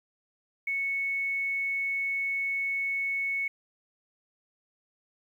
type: tone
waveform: sine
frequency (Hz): 2210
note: C#7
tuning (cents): -6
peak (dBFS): -27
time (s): 0.67-3.48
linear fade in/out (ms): 5
effects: 10-bit